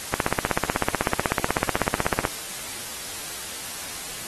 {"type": "click train", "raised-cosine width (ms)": 0.5, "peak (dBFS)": -5, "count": 35, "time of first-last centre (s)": [0.14, 2.252], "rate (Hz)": 16.1, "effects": ["white hiss -34 dBFS RMS until 4.27 s", "AAC 32 kbps"]}